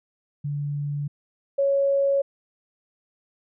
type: tone pair in turn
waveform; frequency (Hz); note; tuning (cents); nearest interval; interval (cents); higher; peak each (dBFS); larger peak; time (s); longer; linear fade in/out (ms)
sine; 144.7 / 554.7; D3 / C#5; -25 / +1; octave + major seventh; 2326; second; -25 / -18; second; 0.44-1.08 / 1.58-2.22; neither; 10
effects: none